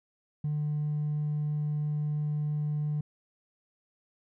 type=tone with hard clipping; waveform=sine; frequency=149.5 Hz; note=D3; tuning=31 cents sharp; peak=-28 dBFS; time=0.44-3.01 s; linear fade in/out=5 ms; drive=1 dB; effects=none